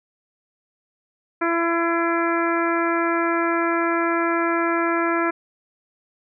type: harmonic tone with a mistuned harmonic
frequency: 336.2 Hz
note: E4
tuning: 34 cents sharp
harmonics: 1 / 2 / 3 / 4 / 5 / 6 / 7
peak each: -22 / -27 / -27 / -25 / -28 / -33 / -33 dBFS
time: 1.41-5.31 s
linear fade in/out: 10 ms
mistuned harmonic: 6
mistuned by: +26 cents
effects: none